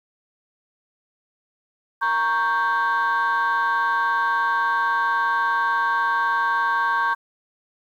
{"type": "chord", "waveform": "sine", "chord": "G diminished", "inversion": "first", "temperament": "equal", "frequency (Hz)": [932.3, 1108.7, 1568], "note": ["Bb5", "Db6", "G6"], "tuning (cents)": [0, 0, 0], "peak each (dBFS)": [-22, -21, -21], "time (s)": [2.01, 7.15], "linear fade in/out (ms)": 20, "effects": ["tanh soft clip ceiling -14 dBFS", "9-bit"]}